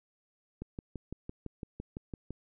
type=click train; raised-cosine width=3 ms; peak=-26 dBFS; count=11; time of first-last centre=0.62-2.306 s; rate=5.93 Hz; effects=none